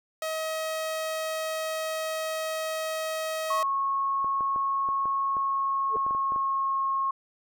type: tone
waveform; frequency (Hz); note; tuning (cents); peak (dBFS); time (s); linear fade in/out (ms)
sawtooth; 635; D#5; +35; -25; 0.22-3.63; 2
type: tone with pitch glide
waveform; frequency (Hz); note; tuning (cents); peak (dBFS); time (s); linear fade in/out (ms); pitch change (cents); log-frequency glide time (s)
sine; 1095 to 1083.7; C#6 to C#6; -22 to -40; -24; 3.5-7.11; 5; -18; 5.26-6.85
type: clicks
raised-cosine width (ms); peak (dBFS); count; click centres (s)
1; -26; 12; 4.245 / 4.408 / 4.561 / 4.888 / 5.056 / 5.368 / 5.968 / 6.065 / 6.109 / 6.149 / 6.321 / 6.361
type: tone with exponential growth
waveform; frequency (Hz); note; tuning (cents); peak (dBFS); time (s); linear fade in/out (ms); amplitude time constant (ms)
sine; 441.4; A4; +5; -26; 5.88-5.96; 1; 17
effects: none